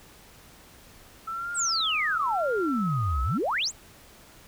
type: tone with vibrato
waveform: sine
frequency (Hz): 1318.5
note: E6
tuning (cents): 0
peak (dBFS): -30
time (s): 1.27-3.38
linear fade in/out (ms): 10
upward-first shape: triangle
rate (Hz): 0.99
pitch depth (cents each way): 120
type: exponential two-way sweep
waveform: sine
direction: down then up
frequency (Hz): 8580 to 59.9 to 8580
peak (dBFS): -24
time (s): 1.54-3.72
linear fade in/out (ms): 50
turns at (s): 3.23
effects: pink hiss -52 dBFS RMS until 4.47 s